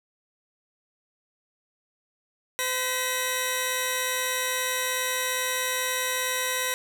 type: tone pair together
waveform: 10% pulse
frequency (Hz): 510 / 1923.1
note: C5 / B6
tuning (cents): -44 / -47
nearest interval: octave + major seventh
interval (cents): 2297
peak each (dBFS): -20 / -19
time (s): 2.59-6.74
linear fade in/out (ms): 0
effects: none